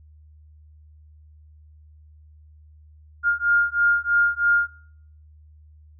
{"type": "beating tone pair", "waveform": "sine", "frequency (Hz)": [1410, 1413.1], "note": ["F6", "F6"], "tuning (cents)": [16, 20], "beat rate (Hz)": 3.1, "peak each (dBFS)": -20, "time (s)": [3.23, 4.7], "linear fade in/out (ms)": 50, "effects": ["noise-tail reverb RT60 0.7 s tail -26 dB re dry", "added 76 Hz sine -47 dBFS peak until 5.99 s"]}